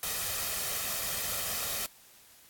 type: noise with comb filter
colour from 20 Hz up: white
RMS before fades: -33 dBFS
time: 0.03-1.86 s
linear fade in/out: 0 ms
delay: 1.6 ms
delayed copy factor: +0.55
effects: white hiss -57 dBFS RMS until 2.49 s + AAC 64 kbps